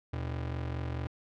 45% pulse ring-modulated tone, 99.6 Hz, G2, 28 cents sharp, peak -30 dBFS, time 0.13-1.07 s, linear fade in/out 0 ms, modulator 22.3 Hz, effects low-pass 3000 Hz 12 dB/octave

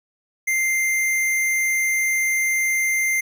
square tone, 2093 Hz, C7, in tune, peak -19 dBFS, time 0.47-3.21 s, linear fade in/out 10 ms, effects none

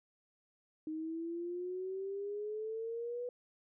sine exponential sweep, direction up, 310 to 493.9 Hz, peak -37 dBFS, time 0.87-3.29 s, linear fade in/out 2 ms, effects none

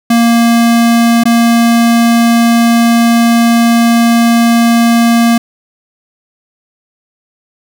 square tone with dropouts, 233.1 Hz, A#3, in tune, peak -6 dBFS, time 0.1-5.38 s, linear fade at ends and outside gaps 5 ms, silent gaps 1.237-1.254 s, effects none

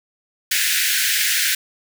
pink high-pass noise, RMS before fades -19 dBFS, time 0.51-1.55 s, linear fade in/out 5 ms, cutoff 1500 Hz, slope 96 dB/octave, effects none

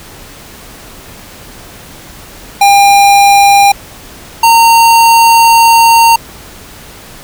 square tone pair in turn, 802 / 919.4 Hz, G5 / A#5, +39 / -24 cents, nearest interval major second, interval 237 cents, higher second, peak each -3 dBFS, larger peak neither, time 2.61-3.72 / 4.43-6.16 s, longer second, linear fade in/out 5 ms, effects pink hiss -32 dBFS RMS until 7.23 s

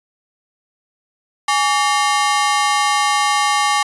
sawtooth ring-modulated tone, 988 Hz, B5, in tune, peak -7 dBFS, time 1.48-3.83 s, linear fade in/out 5 ms, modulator 157 Hz, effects resampled to 24000 Hz

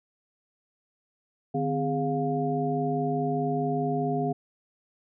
sine tone cluster, 152.4 / 257.2 / 411.3 / 706 Hz, D#3 / C4 / G#4 / F5, -36 / -30 / -17 / +19 cents, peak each -30 dBFS, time 1.54-4.33 s, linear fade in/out 10 ms, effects none

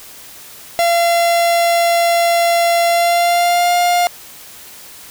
45% pulse tone with pitch glide, 684 to 705.3 Hz, F5 to F5, -36 to +17 cents, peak -11 dBFS, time 0.79-4.07 s, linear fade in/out 0 ms, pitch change +53 cents, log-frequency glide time 2.87-3.74 s, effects white hiss -37 dBFS RMS until 5.1 s

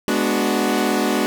sawtooth chord, G# half-diminished seventh, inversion none, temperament equal with one note detuned, 209.9 / 246.9 / 293.7 / 370 Hz, G#3 / B3 / D4 / F#4, +19 / 0 / 0 / 0 cents, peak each -19 dBFS, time 0.08-1.26 s, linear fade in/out 0 ms, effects none

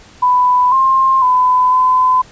sine tone with pitch steps, 995 / 1060 / 1006 / 1016 Hz, B5 / C6 / B5 / B5, +13 / +22 / +32 / +49 cents, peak -8 dBFS, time 0.22-2.22 s, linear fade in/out 10 ms, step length 500 ms, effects pink hiss -42 dBFS RMS until 2.31 s + resampled to 16000 Hz

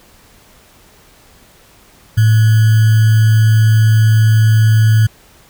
sine tone with sample-and-hold, 110 Hz, A2, in tune, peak -6 dBFS, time 2.17-5.07 s, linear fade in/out 10 ms, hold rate 1575 Hz, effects pink hiss -46 dBFS RMS until 5.49 s

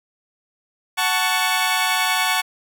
15% pulse chord, F# minor, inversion none, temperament equal with one note detuned, 740 / 880 / 1115.2 Hz, F#5 / A5 / C#6, 0 / 0 / +10 cents, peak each -16 dBFS, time 0.97-2.42 s, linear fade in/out 20 ms, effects none

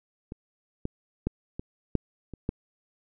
clicks, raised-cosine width 3 ms, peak -24 / -17 / -13 / -21 / -10 / -26 / -14 dBFS, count 7, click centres 0.321 / 0.854 / 1.27 / 1.595 / 1.953 / 2.337 / 2.491 s, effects none

